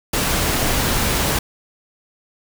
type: noise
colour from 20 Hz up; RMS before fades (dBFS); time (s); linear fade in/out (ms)
pink; -19; 0.13-1.39; 5
effects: none